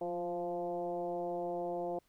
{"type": "tone with frequency modulation", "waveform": "sine", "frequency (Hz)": 523.3, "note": "C5", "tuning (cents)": 0, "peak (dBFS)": -34, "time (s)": [0.01, 1.99], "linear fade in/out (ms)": 5, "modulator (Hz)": 173, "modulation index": 1.4, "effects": ["pink hiss -73 dBFS RMS until 2.08 s"]}